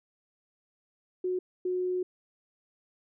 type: tone pair in turn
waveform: sine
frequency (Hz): 366 / 364.6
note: F#4 / F#4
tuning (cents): -19 / -25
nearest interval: unison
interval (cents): 6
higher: first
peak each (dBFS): -27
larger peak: neither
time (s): 1.24-1.39 / 1.65-2.03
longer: second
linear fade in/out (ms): 5
effects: none